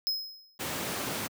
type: tone with exponential decay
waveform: square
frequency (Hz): 5120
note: D#8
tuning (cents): +49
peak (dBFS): -25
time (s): 0.07-0.58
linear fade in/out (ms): 0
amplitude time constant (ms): 110
type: noise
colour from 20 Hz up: pink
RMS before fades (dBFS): -33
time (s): 0.59-1.28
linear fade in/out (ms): 20
effects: high-pass 150 Hz 12 dB/octave